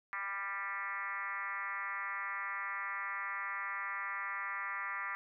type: tone with frequency modulation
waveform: sine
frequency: 1575 Hz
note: G6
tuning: 8 cents sharp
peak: -36 dBFS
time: 0.13-5.15 s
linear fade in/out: 0 ms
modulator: 195 Hz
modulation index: 2.9
effects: none